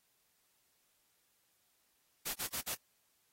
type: noise bursts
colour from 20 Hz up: white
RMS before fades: -38 dBFS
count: 4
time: 2.25-2.755 s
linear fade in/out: 20 ms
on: 94 ms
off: 43 ms
effects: white hiss -75 dBFS RMS until 3.32 s + AAC 48 kbps